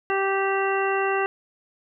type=harmonic tone; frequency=390 Hz; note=G4; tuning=9 cents flat; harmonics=1 / 2 / 3 / 4 / 5 / 7; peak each=-24 / -27 / -29 / -30 / -31 / -32 dBFS; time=0.1-1.26 s; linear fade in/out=0 ms; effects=none